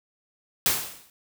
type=noise with exponential decay; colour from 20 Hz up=white; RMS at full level=-19 dBFS; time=0.66-1.1 s; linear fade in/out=1 ms; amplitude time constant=95 ms; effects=none

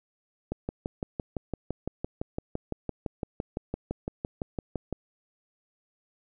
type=click train; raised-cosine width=2 ms; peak=-17 dBFS; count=27; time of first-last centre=0.52-4.927 s; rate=5.9 Hz; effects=none

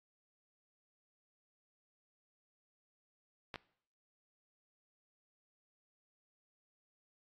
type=clicks; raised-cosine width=0.3 ms; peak=-26 dBFS; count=2; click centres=3.542 / 3.558 s; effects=noise-tail reverb RT60 0.6 s tail -21 dB re dry + AAC 32 kbps

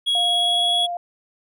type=tone with pitch glide; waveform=triangle; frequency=3322 to 3349 Hz; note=G#7 to G#7; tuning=0 to +14 cents; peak=-16 dBFS; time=0.06-0.87 s; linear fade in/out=20 ms; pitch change=+14 cents; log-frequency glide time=0.22-0.74 s
type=tone with vibrato; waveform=sine; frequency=699 Hz; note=F5; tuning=1 cent sharp; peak=-24 dBFS; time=0.15-0.97 s; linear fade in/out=2 ms; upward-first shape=triangle; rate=19 Hz; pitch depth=14 cents each way
effects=none

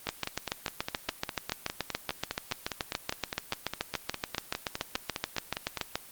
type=two click trains; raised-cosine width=0.2 ms; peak=-14 / -11 dBFS; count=29 / 42; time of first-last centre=0.07-5.773 / 0.09-5.956 s; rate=4.91 / 6.99 Hz; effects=white hiss -50 dBFS RMS until 6.11 s + Opus 24 kbps

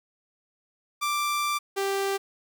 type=tone pair in turn; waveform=sawtooth; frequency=1177 / 392.8 Hz; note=D6 / G4; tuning=+3 / +4 cents; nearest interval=octave + perfect fifth; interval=1899 cents; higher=first; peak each=-21 dBFS; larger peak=neither; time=1.01-1.59 / 1.76-2.18 s; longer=first; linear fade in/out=20 ms; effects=9-bit

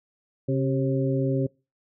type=harmonic tone with a mistuned harmonic; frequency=135 Hz; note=C#3; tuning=45 cents flat; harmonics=1 / 2 / 3 / 4; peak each=-24 / -27 / -29 / -30 dBFS; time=0.48-1.47 s; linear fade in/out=10 ms; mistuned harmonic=3; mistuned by=-54 cents; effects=noise-tail reverb RT60 0.3 s tail -25 dB re dry

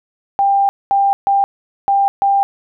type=tone bursts at uneven times; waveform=sine; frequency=794 Hz; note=G5; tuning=22 cents sharp; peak=-10 dBFS; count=5; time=0.39-0.69 / 0.91-1.13 / 1.27-1.44 / 1.88-2.08 / 2.22-2.43 s; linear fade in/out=0 ms; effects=none

